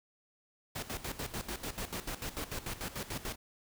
pink noise with tremolo, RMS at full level -38 dBFS, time 0.75-3.36 s, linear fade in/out 10 ms, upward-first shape square, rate 6.8 Hz, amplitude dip 75%, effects none

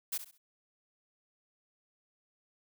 blue noise with echo, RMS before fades -34 dBFS, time 0.12-0.18 s, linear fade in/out 10 ms, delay 67 ms, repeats 3, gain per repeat -11 dB, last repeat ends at 0.381 s, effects none

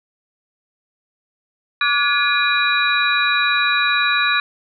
sine tone cluster, 1158 / 1440 / 1698 / 2429 / 3897 Hz, D6 / F#6 / G#6 / D#7 / B7, -25 / -47 / +38 / -42 / -24 cents, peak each -21 dBFS, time 1.81-4.4 s, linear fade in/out 2 ms, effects none

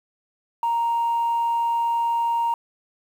sine tone, 932.3 Hz, A#5, in tune, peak -18 dBFS, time 0.63-2.54 s, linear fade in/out 2 ms, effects tanh soft clip ceiling -16 dBFS + 8-bit

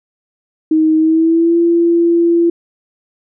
sine tone with pitch glide, 314.9 to 339.5 Hz, D#4 to F4, +21 to -49 cents, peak -8 dBFS, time 0.71-2.5 s, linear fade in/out 5 ms, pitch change +130 cents, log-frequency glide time 0.97-1.57 s, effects none

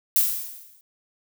violet noise with exponential decay, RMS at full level -17 dBFS, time 0.16-0.81 s, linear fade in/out 1 ms, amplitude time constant 140 ms, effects none

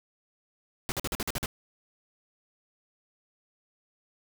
pink noise bursts, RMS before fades -31 dBFS, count 8, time 0.89-1.459 s, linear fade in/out 0 ms, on 30 ms, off 47 ms, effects none

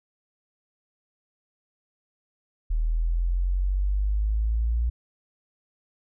sine exponential sweep, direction up, 38.89 to 59.2 Hz, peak -21 dBFS, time 2.7-4.9 s, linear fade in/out 10 ms, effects none

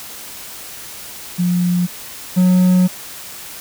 sine / triangle tone pair in turn, 177.4 / 182.49 Hz, F3 / F#3, +27 / -24 cents, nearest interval unison, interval 49 cents, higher second, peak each -13 / -7 dBFS, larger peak second, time 1.38-1.87 / 2.36-2.88 s, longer second, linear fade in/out 20 ms, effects white hiss -33 dBFS RMS until 3.6 s

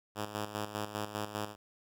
5% pulse tone with tremolo, 105 Hz, G#2, 19 cents sharp, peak -23 dBFS, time 0.15-1.56 s, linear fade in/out 50 ms, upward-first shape square, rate 5 Hz, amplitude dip 65%, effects none

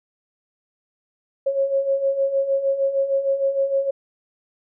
sine beating tone pair, 542 / 548.5 Hz, C#5 / C#5, -39 / -18 cents, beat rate 6.5 Hz, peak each -25 / -19 dBFS, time 1.46-3.91 s, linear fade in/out 10 ms, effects none

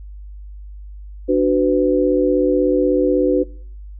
sine chord, B minor, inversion first, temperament equal with one note detuned, 293.7 / 370 / 501.1 Hz, D4 / F#4 / B4, 0 / 0 / +25 cents, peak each -17 dBFS, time 1.28-3.44 s, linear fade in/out 20 ms, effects noise-tail reverb RT60 0.6 s tail -23 dB re dry + added 50 Hz sine -32 dBFS peak until 3.99 s

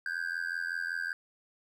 triangle tone with amplitude modulation, 1576 Hz, G6, 9 cents sharp, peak -26 dBFS, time 0.06-1.13 s, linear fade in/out 2 ms, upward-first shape sine, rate 85.3 Hz, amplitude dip 100%, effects none

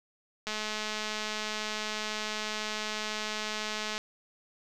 click train, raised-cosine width 0.2 ms, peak -17 dBFS, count 752, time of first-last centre 0.47-3.979 s, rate 214 Hz, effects none

